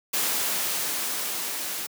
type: noise with level ramp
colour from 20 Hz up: white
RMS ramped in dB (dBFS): -25 to -32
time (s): 0.13-1.87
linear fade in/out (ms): 10
effects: high-pass 200 Hz 12 dB/octave